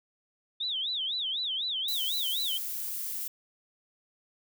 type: tone with vibrato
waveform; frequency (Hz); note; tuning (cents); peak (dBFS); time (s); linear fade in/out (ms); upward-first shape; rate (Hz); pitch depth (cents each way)
sine; 3485; A7; -17; -29; 0.6-2.58; 10; sine; 4; 240
type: noise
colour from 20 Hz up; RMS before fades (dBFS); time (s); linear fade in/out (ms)
violet; -35; 1.88-3.28; 5
effects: none